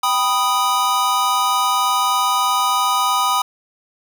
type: chord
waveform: square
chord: G augmented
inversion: none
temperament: equal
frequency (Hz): 784 / 987.8 / 1244.5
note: G5 / B5 / D#6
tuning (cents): 0 / 0 / 0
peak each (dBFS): -24 / -20 / -19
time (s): 0.03-3.42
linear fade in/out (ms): 5
effects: none